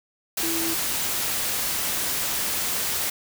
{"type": "tone in noise", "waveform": "sine", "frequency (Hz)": 329.6, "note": "E4", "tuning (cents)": 0, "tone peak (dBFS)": -28, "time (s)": [0.43, 0.74], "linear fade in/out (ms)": 5, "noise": "white", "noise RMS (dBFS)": -26, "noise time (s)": [0.37, 3.1], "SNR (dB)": -5, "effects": []}